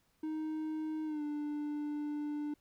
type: tone with pitch glide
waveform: triangle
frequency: 311.9 to 295.9 Hz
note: D#4 to D4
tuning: +4 to +13 cents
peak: -33 dBFS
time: 0.23-2.54 s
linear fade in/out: 5 ms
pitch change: -91 cents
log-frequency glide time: 1.05-1.23 s
effects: pink hiss -74 dBFS RMS until 2.6 s